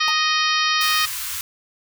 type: harmonic tone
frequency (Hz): 622.3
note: D#5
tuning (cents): 0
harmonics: 2 / 3 / 4 / 5 / 6 / 7 / 8 / 9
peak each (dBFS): -22 / -24 / -25 / -26 / -27 / -27 / -28 / -29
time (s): 0-1.06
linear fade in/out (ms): 10
type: tone with exponential decay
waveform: square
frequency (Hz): 900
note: A5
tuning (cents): +39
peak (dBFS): -24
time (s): 0.08-0.17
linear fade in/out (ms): 0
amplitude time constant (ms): 18
type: band-stop noise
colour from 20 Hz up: white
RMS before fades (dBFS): -28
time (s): 0.81-1.41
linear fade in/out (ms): 0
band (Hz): 110 to 1000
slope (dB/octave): 48
effects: none